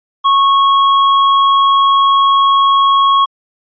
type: tone with tanh clipping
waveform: sine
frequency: 1100 Hz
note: C#6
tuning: 14 cents flat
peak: -9 dBFS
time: 0.24-3.26 s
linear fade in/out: 20 ms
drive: 14 dB
effects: resampled to 11025 Hz